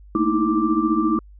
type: tone cluster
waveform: sine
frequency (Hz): 219.9 / 235.6 / 308.5 / 322.7 / 1176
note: A3 / A#3 / D#4 / E4 / D6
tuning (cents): -1 / +19 / -15 / -37 / +2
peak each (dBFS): -25 / -27 / -23 / -20 / -24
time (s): 0.15-1.19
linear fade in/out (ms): 2
effects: added 50 Hz sine -42 dBFS peak until 1.39 s